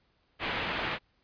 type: low-pass noise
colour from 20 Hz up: white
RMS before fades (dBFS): -33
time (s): 0.39-0.99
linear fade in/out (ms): 50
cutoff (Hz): 3000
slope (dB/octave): 24
effects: pink hiss -71 dBFS RMS until 1.23 s + resampled to 11025 Hz